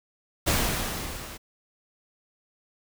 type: noise with level ramp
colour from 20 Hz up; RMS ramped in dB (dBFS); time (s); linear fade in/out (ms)
pink; -22 to -41; 0.46-1.38; 20
effects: none